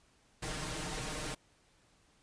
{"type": "noise with comb filter", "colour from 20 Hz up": "pink", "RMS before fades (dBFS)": -39, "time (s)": [0.42, 1.35], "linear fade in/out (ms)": 10, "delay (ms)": 6.5, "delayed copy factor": 0.75, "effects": ["pink hiss -68 dBFS RMS until 2.22 s", "resampled to 22050 Hz"]}